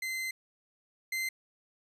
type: tone pair in turn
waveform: 40% pulse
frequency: 2064 / 2073 Hz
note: C7 / C7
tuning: -24 / -17 cents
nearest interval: unison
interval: 7 cents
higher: second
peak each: -32 / -30 dBFS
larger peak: second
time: 0.02-0.31 / 1.12-1.29 s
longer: first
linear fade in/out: 5 ms
effects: resampled to 32000 Hz